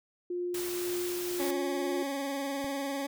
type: tone with tremolo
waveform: sine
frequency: 354.4 Hz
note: F4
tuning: 25 cents sharp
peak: -30 dBFS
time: 0.3-2.03 s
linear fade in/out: 5 ms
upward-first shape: triangle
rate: 1.9 Hz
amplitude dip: 30%
type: noise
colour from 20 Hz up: white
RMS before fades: -39 dBFS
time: 0.54-1.51 s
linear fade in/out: 5 ms
type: tone with vibrato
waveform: 20% pulse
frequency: 277.2 Hz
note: C#4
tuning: in tune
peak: -27 dBFS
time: 1.39-3.07 s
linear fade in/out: 10 ms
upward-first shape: sine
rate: 20 Hz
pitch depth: 41 cents each way
type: click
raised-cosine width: 3 ms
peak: -32 dBFS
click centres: 2.644 s
effects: none